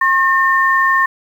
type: tone pair together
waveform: sine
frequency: 1077.4 / 1812 Hz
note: C#6 / A#6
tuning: -50 / -50 cents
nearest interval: major sixth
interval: 900 cents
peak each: -13 dBFS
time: 0.01-1.06 s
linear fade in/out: 5 ms
effects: 7-bit